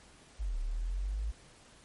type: linear two-way sweep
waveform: sine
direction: down then up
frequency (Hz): 55 to 34.65 to 55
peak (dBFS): -31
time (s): 0.39-1.32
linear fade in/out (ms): 20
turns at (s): 0.58
effects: pink hiss -58 dBFS RMS until 1.84 s + MP3 48 kbps